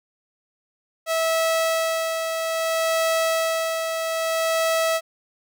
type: tone with tremolo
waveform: sawtooth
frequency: 651 Hz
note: E5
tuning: 22 cents flat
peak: -15 dBFS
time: 1.06-5.01 s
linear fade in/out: 50 ms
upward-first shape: sine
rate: 0.61 Hz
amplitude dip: 45%
effects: none